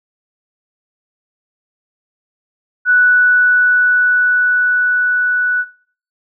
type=tone with level ramp; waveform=sine; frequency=1480 Hz; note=F#6; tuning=in tune; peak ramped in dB=-7 to -13 dBFS; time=2.85-5.65 s; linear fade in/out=50 ms; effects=noise-tail reverb RT60 0.5 s tail -19 dB re dry